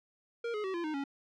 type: tone with pitch steps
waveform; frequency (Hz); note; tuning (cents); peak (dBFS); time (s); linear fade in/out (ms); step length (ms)
square; 467.9 / 421.7 / 380.1 / 342.5 / 308.7 / 278.2; A#4 / G#4 / F#4 / F4 / D#4 / C#4; +6 / +26 / +47 / -34 / -14 / +6; -34; 0.44-1.04; 5; 100
effects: low-pass 3000 Hz 12 dB/octave